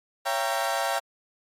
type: chord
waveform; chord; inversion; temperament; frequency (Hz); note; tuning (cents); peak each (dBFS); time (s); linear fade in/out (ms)
30% pulse; C# diminished seventh; none; equal with one note detuned; 554.4 / 676.2 / 784 / 932.3; C#5 / E5 / G5 / Bb5; 0 / +44 / 0 / 0; -29 / -27 / -27 / -29; 0.25-1; 20
effects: AAC 48 kbps